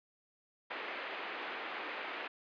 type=band-pass noise; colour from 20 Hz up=white; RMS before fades=-42 dBFS; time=0.7-2.28 s; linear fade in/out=10 ms; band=300 to 2600 Hz; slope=24 dB/octave; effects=resampled to 11025 Hz